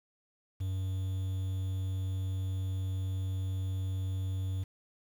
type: tone with quantisation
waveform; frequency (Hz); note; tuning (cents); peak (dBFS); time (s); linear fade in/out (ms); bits
triangle; 94.5; F#2; +37; -29; 0.6-4.64; 10; 9
effects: none